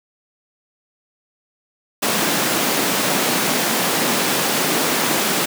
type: high-pass noise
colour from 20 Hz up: pink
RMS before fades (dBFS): -19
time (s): 2.02-5.46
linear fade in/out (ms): 10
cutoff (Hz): 180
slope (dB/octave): 24
effects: none